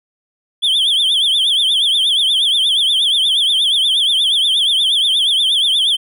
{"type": "tone with vibrato", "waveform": "triangle", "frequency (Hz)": 3322, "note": "G#7", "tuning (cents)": 0, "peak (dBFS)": -10, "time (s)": [0.62, 5.97], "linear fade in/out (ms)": 20, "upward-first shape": "triangle", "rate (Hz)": 8.4, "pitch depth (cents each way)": 170, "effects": []}